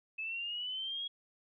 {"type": "linear sweep", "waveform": "sine", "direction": "up", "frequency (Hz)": [2590, 3322], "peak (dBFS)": -36, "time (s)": [0.18, 1.08], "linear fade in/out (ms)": 10, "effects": []}